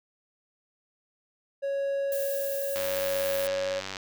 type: tone with tremolo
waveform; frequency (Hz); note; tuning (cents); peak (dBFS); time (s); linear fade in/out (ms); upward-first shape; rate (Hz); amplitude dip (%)
triangle; 554.4; C#5; 0; -24; 1.62-3.81; 20; sine; 0.74; 30
type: noise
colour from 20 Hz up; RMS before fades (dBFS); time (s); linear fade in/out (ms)
violet; -36; 2.12-3.47; 0
type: click train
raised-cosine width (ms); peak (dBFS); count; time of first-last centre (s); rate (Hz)
0.2; -17; 117; 2.76-3.968; 96
effects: none